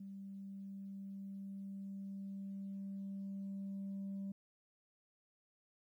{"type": "tone with level ramp", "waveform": "sine", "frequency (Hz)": 196, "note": "G3", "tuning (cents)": 0, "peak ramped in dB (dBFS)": [-46, -38], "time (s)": [0, 4.32], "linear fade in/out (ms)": 5, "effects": ["tanh soft clip ceiling -39 dBFS", "13-bit"]}